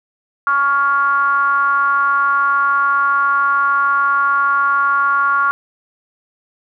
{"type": "ring-modulated tone", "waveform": "triangle", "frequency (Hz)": 142.6, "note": "C#3", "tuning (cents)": 49, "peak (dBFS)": -7, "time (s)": [0.47, 5.51], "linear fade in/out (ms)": 0, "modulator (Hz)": 1260, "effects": []}